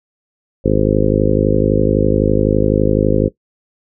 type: harmonic tone with a mistuned harmonic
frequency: 51.91 Hz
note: G#1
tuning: in tune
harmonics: 1 / 2 / 3 / 4 / 5 / 6 / 7 / 8 / 9 / 10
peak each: -20 / -20 / -20 / -20 / -20 / -20 / -20 / -20 / -20 / -20 dBFS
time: 0.64-3.29 s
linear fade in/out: 20 ms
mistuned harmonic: 1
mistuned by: -16 cents
effects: noise-tail reverb RT60 0.1 s tail -17 dB re dry